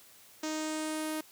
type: tone with low-pass filter sweep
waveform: sawtooth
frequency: 311.1 Hz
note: D#4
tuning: in tune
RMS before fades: -35 dBFS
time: 0.43-1.21 s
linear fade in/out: 5 ms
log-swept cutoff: 6400 to 12000 Hz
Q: 3
effects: white hiss -57 dBFS RMS until 1.31 s + high-pass 60 Hz 12 dB/octave